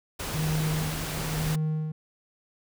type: noise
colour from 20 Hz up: pink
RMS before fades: -33 dBFS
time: 0.19-1.56 s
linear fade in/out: 10 ms
type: tone with tremolo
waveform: triangle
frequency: 155.56 Hz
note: D#3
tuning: in tune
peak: -22 dBFS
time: 0.34-1.92 s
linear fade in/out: 5 ms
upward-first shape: sine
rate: 0.99 Hz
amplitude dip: 80%
effects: none